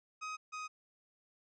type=tone pair in turn; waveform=30% pulse; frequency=1260 / 1252.8 Hz; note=D#6 / D#6; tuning=+21 / +11 cents; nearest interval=unison; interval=10 cents; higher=first; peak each=-37 / -38 dBFS; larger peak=first; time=0.21-0.37 / 0.52-0.68 s; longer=neither; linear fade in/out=20 ms; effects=resampled to 16000 Hz